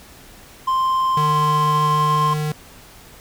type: tone with pitch glide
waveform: triangle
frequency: 1046.5 to 1053.8 Hz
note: C6 to C6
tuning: 0 to +12 cents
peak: -14 dBFS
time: 0.67-2.34 s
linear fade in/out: 10 ms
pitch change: +12 cents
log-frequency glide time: 1.53-2.13 s
type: tone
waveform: square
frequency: 151.8 Hz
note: D#3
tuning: 42 cents flat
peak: -21 dBFS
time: 1.17-2.52 s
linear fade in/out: 2 ms
effects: pink hiss -44 dBFS RMS until 3.2 s